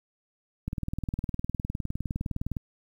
click train, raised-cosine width 5 ms, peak -18 dBFS, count 38, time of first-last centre 0.68-2.568 s, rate 19.6 Hz, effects 9-bit

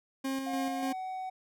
40% pulse tone with tremolo, 268.2 Hz, C4, 43 cents sharp, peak -30 dBFS, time 0.24-0.93 s, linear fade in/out 10 ms, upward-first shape square, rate 3.4 Hz, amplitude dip 35%
triangle tone with pitch glide, 719 to 750.4 Hz, F#5 to F#5, -50 to +24 cents, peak -33 dBFS, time 0.46-1.3 s, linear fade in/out 10 ms, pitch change +74 cents, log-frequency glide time 0.76-0.89 s
effects none

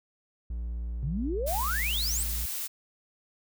triangle tone, 58.27 Hz, A#1, in tune, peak -29 dBFS, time 0.5-2.46 s, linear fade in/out 5 ms
sine exponential sweep, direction up, 125.4 to 8700 Hz, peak -29 dBFS, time 1.03-2.23 s, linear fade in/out 0 ms
blue noise, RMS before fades -34 dBFS, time 1.46-2.68 s, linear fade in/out 20 ms
effects none

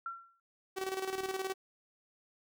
sine tone with exponential decay, 1361 Hz, F6, 45 cents flat, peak -34 dBFS, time 0.06-0.4 s, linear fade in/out 2 ms, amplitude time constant 72 ms
sawtooth tone with tremolo, 381.1 Hz, G4, 49 cents flat, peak -29 dBFS, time 0.76-1.54 s, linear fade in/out 20 ms, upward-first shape square, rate 19 Hz, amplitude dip 60%
effects none

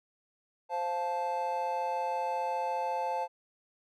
triangle chord, F major, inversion second, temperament just, 523.8 / 698.5 / 873.1 Hz, C5 / F5 / A5, +2 / 0 / -14 cents, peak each -34 / -35 / -30 dBFS, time 0.69-3.28 s, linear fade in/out 50 ms, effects none

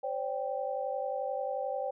sine chord, C suspended second, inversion none, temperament equal with one note detuned, 523.3 / 574.6 / 784 Hz, C5 / D5 / G5, 0 / -38 / 0 cents, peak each -35 / -36 / -36 dBFS, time 0.03-1.91 s, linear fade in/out 10 ms, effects none

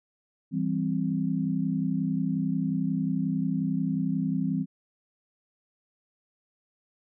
sine chord, C major, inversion first, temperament equal, 164.81 / 196 / 261.6 Hz, E3 / G3 / C4, 0 / 0 / 0 cents, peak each -29 dBFS, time 0.51-4.66 s, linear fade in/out 50 ms, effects none

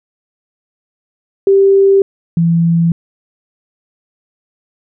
sine tone pair in turn, 392 / 167.7 Hz, G4 / E3, 0 / +30 cents, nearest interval octave + minor third, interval 1470 cents, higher first, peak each -5 / -8 dBFS, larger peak first, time 1.47-2.02 / 2.37-2.92 s, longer neither, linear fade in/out 2 ms, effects none

